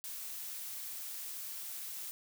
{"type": "noise", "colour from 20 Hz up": "blue", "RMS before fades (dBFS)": -43, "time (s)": [0.04, 2.11], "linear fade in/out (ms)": 0, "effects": []}